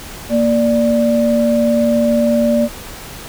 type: tone pair together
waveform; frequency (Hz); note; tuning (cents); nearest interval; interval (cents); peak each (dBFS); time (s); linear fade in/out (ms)
sine; 233.1 / 587.3; A#3 / D5; 0 / 0; octave + major third; 1600; -13 / -14; 0.29-2.69; 50
effects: pink hiss -32 dBFS RMS until 3.28 s